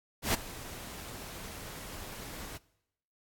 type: noise with ADSR envelope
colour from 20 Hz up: pink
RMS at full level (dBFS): -26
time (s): 0.22-2.58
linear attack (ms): 120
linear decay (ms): 14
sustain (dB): -18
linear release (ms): 12
effects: noise-tail reverb RT60 0.8 s tail -21 dB re dry + AAC 64 kbps